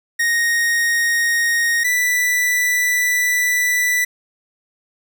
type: tone pair in turn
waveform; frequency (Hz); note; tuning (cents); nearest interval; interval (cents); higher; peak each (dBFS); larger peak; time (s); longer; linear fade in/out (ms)
45% pulse; 1864.7 / 1975.6; A#6 / B6; 0 / 0; minor second; 100; second; -15; neither; 0.19-1.84 / 1.84-4.05; second; 10
effects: none